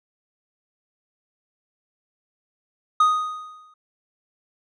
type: tone with exponential decay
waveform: triangle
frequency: 1244.5 Hz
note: D#6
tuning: in tune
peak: -10 dBFS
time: 3-3.74 s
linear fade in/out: 5 ms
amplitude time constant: 160 ms
effects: resampled to 22050 Hz